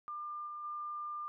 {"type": "tone with level steps", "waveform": "sine", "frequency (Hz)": 1198, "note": "D6", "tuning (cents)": 34, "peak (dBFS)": [-39, -41, -38], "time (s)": [0.08, 1.28], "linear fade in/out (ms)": 0, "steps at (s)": [0.46, 0.63], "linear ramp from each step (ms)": 20, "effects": []}